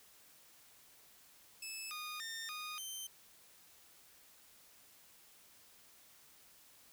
15% pulse tone with pitch steps, 2612 / 1229 / 1817 / 1233 / 3103 Hz, E7 / D#6 / A#6 / D#6 / G7, -17 / -22 / -45 / -16 / -18 cents, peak -36 dBFS, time 1.62-3.07 s, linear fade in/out 5 ms, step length 290 ms, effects white hiss -63 dBFS RMS until 6.92 s

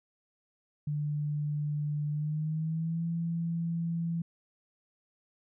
sine tone with pitch glide, 148.3 to 167.43 Hz, D3 to E3, +17 to +27 cents, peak -29 dBFS, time 0.87-4.22 s, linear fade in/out 5 ms, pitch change +210 cents, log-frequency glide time 2.1-3.05 s, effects none

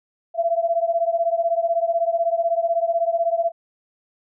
sine beating tone pair, 668 / 684 Hz, E5 / F5, +23 / -36 cents, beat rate 16 Hz, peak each -20 / -22 dBFS, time 0.34-3.52 s, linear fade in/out 50 ms, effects none

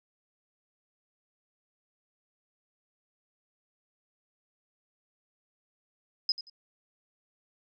sine tone with echo, 5050 Hz, D#8, 25 cents sharp, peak -23 dBFS, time 6.29-6.32 s, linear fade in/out 2 ms, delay 89 ms, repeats 2, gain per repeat -13 dB, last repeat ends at 6.498 s, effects none

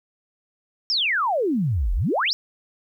sine exponential two-way sweep, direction down then up, 5590 to 38.58 to 5590 Hz, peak -19 dBFS, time 0.9-2.33 s, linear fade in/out 0 ms, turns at 1.94 s, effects 10-bit

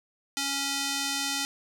square tone with band-pass filter, 277.9 Hz, C#4, 4 cents sharp, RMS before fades -30 dBFS, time 0.37-1.45 s, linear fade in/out 0 ms, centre 5500 Hz, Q 0.9, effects none

